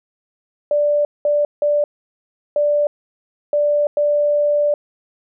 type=tone bursts at uneven times; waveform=sine; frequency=587.3 Hz; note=D5; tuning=in tune; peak=-13 dBFS; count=6; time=0.71-1.05 / 1.25-1.45 / 1.62-1.84 / 2.56-2.87 / 3.53-3.87 / 3.97-4.74 s; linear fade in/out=2 ms; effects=none